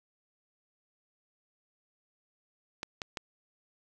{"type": "clicks", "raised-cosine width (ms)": 0.2, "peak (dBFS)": -18, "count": 3, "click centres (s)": [2.831, 3.018, 3.172], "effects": []}